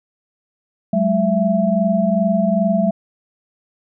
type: tone cluster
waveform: sine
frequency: 188.1 / 210.6 / 666 Hz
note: F#3 / G#3 / E5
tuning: +29 / +24 / +18 cents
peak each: -18 dBFS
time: 0.93-2.91 s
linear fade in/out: 5 ms
effects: none